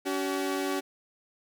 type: tone pair together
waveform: sawtooth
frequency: 283.7 / 380 Hz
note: C#4 / F#4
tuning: +40 / +46 cents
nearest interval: perfect fourth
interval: 506 cents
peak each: -27 dBFS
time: 0.05-0.81 s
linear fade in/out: 20 ms
effects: none